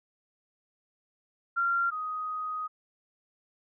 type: tone pair in turn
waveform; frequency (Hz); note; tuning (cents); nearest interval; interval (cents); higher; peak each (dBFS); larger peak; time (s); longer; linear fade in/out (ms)
sine; 1381 / 1250.9; F6 / D#6; -20 / +9; major second; 171; first; -24 / -31; first; 1.56-1.91 / 1.91-2.68; second; 20
effects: none